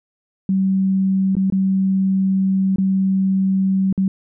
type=tone with dropouts; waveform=sine; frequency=191.5 Hz; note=G3; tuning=40 cents flat; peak=-14 dBFS; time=0.49-4.08 s; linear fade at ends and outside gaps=2 ms; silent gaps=1.353-1.367 / 1.501-1.523 / 2.76-2.783 / 3.927-3.977 s; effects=none